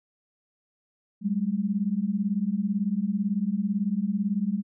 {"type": "beating tone pair", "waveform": "sine", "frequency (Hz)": [191.9, 209.9], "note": ["G3", "G#3"], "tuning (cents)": [-37, 19], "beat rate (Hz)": 18, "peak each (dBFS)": [-27, -26], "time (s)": [1.21, 4.63], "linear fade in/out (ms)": 50, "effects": []}